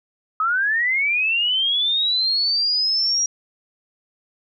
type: linear sweep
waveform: sine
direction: up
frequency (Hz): 1252 to 5730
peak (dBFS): -17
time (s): 0.4-3.26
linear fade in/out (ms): 2
effects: none